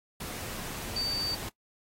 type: tone in noise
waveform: sine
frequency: 4605 Hz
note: D8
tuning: 35 cents flat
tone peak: -29 dBFS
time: 0.96-1.35 s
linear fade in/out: 5 ms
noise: pink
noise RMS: -39 dBFS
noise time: 0.2-1.49 s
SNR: +7 dB
effects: noise-tail reverb RT60 0.1 s tail -20 dB re dry + AAC 48 kbps